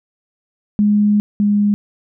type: tone pair in turn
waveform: sine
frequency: 207.7 / 205.7 Hz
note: G#3 / G#3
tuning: 0 / -16 cents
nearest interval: unison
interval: 16 cents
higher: first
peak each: -10 / -11 dBFS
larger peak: first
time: 0.79-1.2 / 1.4-1.74 s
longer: first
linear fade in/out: 0 ms
effects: none